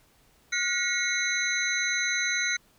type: tone cluster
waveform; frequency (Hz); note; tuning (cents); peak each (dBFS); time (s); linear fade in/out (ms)
sine; 1438 / 1912 / 2183 / 3964 / 6230; F#6 / A#6 / C#7 / B7 / G8; -50 / +43 / -27 / +6 / -12; -31 / -31 / -30 / -32 / -32; 0.52-2.57; 10
effects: pink hiss -62 dBFS RMS until 2.78 s